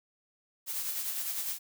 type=noise with tremolo; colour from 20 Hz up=blue; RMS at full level=-33 dBFS; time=0.66-1.59 s; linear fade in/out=50 ms; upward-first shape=sine; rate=9.9 Hz; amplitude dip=40%; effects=none